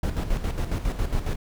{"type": "noise with tremolo", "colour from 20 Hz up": "brown", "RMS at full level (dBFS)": -24, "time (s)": [0.03, 1.36], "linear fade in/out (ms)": 5, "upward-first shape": "square", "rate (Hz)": 7.3, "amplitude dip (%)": 60, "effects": []}